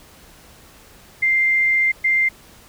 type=tone bursts at uneven times; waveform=sine; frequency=2095 Hz; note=C7; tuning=2 cents sharp; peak=-14 dBFS; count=2; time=1.22-1.92 / 2.04-2.29 s; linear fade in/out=10 ms; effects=pink hiss -47 dBFS RMS until 2.68 s